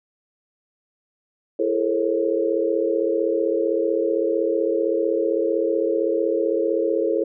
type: tone cluster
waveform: sine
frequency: 335.6 / 421.6 / 457.3 / 539 Hz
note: E4 / G#4 / A#4 / C#5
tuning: +31 / +26 / -33 / -49 cents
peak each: -24 dBFS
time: 1.59-7.24 s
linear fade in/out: 5 ms
effects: none